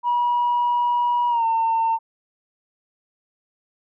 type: tone with pitch glide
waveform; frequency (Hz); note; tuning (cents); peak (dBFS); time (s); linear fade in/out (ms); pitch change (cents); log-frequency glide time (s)
sine; 965 to 905.6; B5 to A5; -40 to +50; -16; 0.03-1.99; 50; -110; 1.29-1.45
effects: tanh soft clip ceiling -14 dBFS